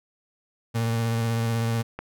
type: tone with vibrato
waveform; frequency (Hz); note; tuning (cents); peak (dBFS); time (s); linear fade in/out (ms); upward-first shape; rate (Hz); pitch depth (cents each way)
35% pulse; 114.9; A#2; -25; -21; 0.74-1.83; 20; sine; 16; 23
type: click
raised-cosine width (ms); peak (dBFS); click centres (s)
0.5; -18; 1.99
effects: none